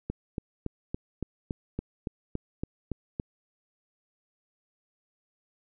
click train, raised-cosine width 3 ms, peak -18 dBFS, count 12, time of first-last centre 0.1-3.199 s, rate 3.55 Hz, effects none

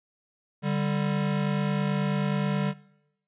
square tone pair together, 146.83 / 196.17 Hz, D3 / G3, 0 / +2 cents, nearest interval perfect fourth, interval 502 cents, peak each -28 dBFS, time 0.62-2.74 s, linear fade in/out 50 ms, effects noise-tail reverb RT60 0.9 s tail -22 dB re dry + resampled to 8000 Hz

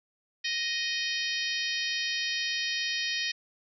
harmonic tone, 622.3 Hz, D#5, in tune, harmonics 3 / 4 / 5 / 6 / 7 / 8 / 9, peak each -34 / -35 / -36 / -37 / -37 / -38 / -39 dBFS, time 0.44-3.32 s, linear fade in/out 10 ms, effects none

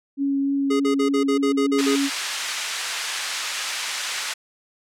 sine tone with vibrato, 277.2 Hz, C#4, in tune, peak -19 dBFS, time 0.17-2.1 s, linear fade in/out 50 ms, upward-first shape triangle, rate 3.4 Hz, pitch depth 11 cents each way
square tone bursts, 415.3 Hz, G#4, in tune, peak -21 dBFS, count 9, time 0.7-1.96 s, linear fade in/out 10 ms, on 100 ms, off 45 ms
pink high-pass noise, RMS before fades -26 dBFS, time 1.78-4.34 s, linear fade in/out 10 ms, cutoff 1600 Hz, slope 12 dB/octave
effects low-pass 8000 Hz 12 dB/octave

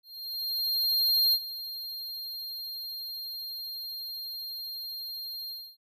square tone with ADSR envelope, 4204 Hz, C8, 7 cents sharp, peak -21 dBFS, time 0.03-5.77 s, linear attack 1300 ms, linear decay 59 ms, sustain -15 dB, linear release 270 ms, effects none

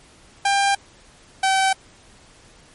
sawtooth tone pair in turn, 796 / 768.6 Hz, G5 / G5, +26 / -34 cents, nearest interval minor second, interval 60 cents, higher first, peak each -12 dBFS, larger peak neither, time 0.45-0.75 / 1.43-1.73 s, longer neither, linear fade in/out 5 ms, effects pink hiss -50 dBFS RMS until 2.74 s + MP3 48 kbps

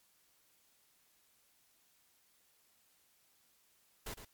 pink noise with echo, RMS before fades -43 dBFS, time 4.06-4.14 s, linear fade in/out 5 ms, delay 110 ms, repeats 1, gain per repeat -9 dB, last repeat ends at 4.25 s, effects white hiss -71 dBFS RMS until 4.33 s + MP3 96 kbps

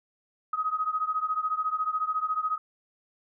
sine beating tone pair, 1256 / 1270 Hz, D#6 / D#6, +16 / +35 cents, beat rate 14 Hz, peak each -28 / -30 dBFS, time 0.53-2.58 s, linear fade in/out 5 ms, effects none

